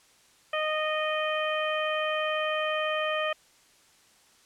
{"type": "harmonic tone", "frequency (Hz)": 618, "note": "D#5", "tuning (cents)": -12, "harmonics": [1, 2, 3, 4, 5], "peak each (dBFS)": [-29, -32, -34, -35, -36], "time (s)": [0.53, 3.33], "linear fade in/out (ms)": 5, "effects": ["white hiss -60 dBFS RMS until 4.45 s", "low-pass 9000 Hz 12 dB/octave"]}